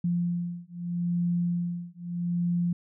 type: beating tone pair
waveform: sine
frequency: 173.5 / 174.29 Hz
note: F3 / F3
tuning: -11 / -3 cents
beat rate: 0.79 Hz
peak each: -29 dBFS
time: 0.04-2.73 s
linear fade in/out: 5 ms
effects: none